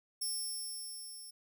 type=tone with level ramp; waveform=15% pulse; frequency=5400 Hz; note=E8; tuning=41 cents sharp; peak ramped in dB=-28 to -42 dBFS; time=0.21-1.31 s; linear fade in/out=10 ms; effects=none